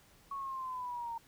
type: linear sweep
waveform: sine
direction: down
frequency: 1115 to 914 Hz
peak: -37 dBFS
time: 0.31-1.18 s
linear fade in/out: 5 ms
effects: pink hiss -63 dBFS RMS until 1.27 s